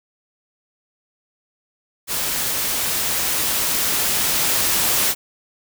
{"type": "noise with level ramp", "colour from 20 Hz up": "white", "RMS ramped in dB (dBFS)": [-23, -18], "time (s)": [2.07, 5.15], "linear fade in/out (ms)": 50, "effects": []}